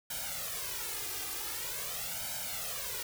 white noise with flanger, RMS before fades -38 dBFS, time 0.1-3.03 s, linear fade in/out 5 ms, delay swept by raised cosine 1.3 to 2.5 ms, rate 0.45 Hz, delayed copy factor +1, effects none

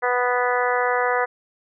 harmonic tone, 246.9 Hz, B3, in tune, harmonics 2 / 3 / 4 / 5 / 6 / 7 / 8, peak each -23 / -25 / -26 / -27 / -28 / -28 / -29 dBFS, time 0.02-1.26 s, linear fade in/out 20 ms, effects none

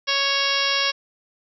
harmonic tone with a mistuned harmonic, 554.4 Hz, C#5, in tune, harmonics 1 / 2 / 3 / 4 / 5 / 6 / 7 / 8 / 9 / 10, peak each -31 / -28 / -28 / -28 / -27 / -27 / -29 / -31 / -29 / -27 dBFS, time 0.07-0.92 s, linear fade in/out 20 ms, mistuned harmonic 6, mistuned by -15 cents, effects none

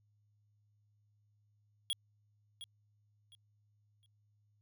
square tone with echo, 3322 Hz, G#7, in tune, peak -33 dBFS, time 1.9-1.93 s, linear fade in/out 0 ms, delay 710 ms, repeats 3, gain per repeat -12 dB, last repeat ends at 4.06 s, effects added 104 Hz sine -70 dBFS peak until 4.61 s

